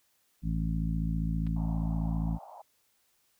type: harmonic tone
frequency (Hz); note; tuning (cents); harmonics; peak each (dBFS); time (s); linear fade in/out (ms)
55; A1; 0; 1 / 2 / 3 / 4 / 5; -31 / -39 / -31 / -38 / -41; 0.42-2.39; 50
type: clicks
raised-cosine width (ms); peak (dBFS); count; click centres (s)
0.3; -37; 2; 1.467 / 1.471
type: band-pass noise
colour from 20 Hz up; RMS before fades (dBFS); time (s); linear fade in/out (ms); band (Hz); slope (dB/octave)
pink; -49; 1.56-2.62; 5; 650 to 950; 48
effects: white hiss -71 dBFS RMS until 3.39 s